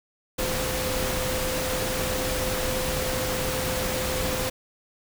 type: tone in noise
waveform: sine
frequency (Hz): 514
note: C5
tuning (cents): -31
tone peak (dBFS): -30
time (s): 0.38-4.5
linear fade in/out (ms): 10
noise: pink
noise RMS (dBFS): -28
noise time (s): 0.38-4.5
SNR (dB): -5
effects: none